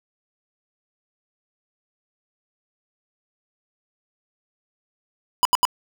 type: tone bursts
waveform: square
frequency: 987.8 Hz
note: B5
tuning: in tune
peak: -14 dBFS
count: 3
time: 5.43-5.652 s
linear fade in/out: 0 ms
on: 22 ms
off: 78 ms
effects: none